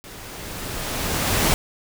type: noise with level ramp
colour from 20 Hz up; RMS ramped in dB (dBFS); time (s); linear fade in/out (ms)
pink; -40 to -18; 0.04-1.54; 0
effects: none